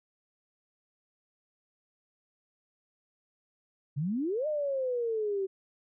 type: exponential two-way sweep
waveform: sine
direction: up then down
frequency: 132.5 to 620 to 378.7 Hz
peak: -28 dBFS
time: 3.96-5.47 s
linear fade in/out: 20 ms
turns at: 4.47 s
effects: none